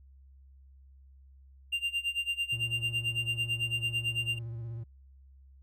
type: tone with tremolo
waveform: triangle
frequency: 2788 Hz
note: F7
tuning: 4 cents flat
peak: -25 dBFS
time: 1.72-4.39 s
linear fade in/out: 10 ms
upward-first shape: sine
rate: 9 Hz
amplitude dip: 90%
type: tone with vibrato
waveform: triangle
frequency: 115.6 Hz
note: A#2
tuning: 14 cents flat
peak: -34 dBFS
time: 2.52-4.84 s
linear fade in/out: 10 ms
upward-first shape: square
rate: 16 Hz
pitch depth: 35 cents each way
effects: added 67 Hz sine -53 dBFS peak until 5.62 s